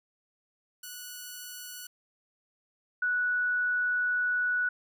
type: tone pair in turn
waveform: 5% pulse / sine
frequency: 1474 / 1474 Hz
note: F#6 / F#6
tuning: -7 / -7 cents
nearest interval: unison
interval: 0 cents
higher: neither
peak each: -29 / -25 dBFS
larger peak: second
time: 0.83-1.87 / 3.02-4.69 s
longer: second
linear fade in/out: 5 ms
effects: none